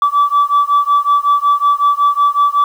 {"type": "beating tone pair", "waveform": "sine", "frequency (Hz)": [1152, 1157.4], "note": ["D6", "D6"], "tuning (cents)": [-34, -26], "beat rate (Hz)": 5.4, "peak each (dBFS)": -11, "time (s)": [0.02, 2.64], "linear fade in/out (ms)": 2, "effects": ["tanh soft clip ceiling -5 dBFS", "7-bit"]}